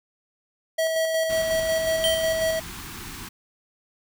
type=tone with tremolo; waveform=square; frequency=646 Hz; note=E5; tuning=35 cents flat; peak=-21 dBFS; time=0.78-2.6 s; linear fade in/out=10 ms; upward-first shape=square; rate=5.5 Hz; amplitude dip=30%
type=band-stop noise; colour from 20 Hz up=pink; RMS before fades=-37 dBFS; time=1.29-3.29 s; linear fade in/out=10 ms; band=390 to 840 Hz; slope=48 dB/octave
type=tone with exponential decay; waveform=square; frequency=3136 Hz; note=G7; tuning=in tune; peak=-20 dBFS; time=2.04-2.5 s; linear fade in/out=0 ms; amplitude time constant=100 ms
effects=none